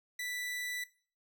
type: tone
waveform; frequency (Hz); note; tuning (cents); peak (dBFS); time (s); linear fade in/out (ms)
sawtooth; 1975.5; B6; 0; -33; 0.19-0.84; 5
effects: noise-tail reverb RT60 0.4 s tail -18 dB re dry